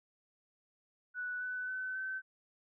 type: tone with pitch steps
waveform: sine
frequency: 1480 / 1498.1 / 1516.3 / 1534.8 Hz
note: F#6 / F#6 / F#6 / G6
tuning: 0 / +21 / +42 / -37 cents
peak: -36 dBFS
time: 1.14-2.22 s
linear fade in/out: 50 ms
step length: 270 ms
effects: none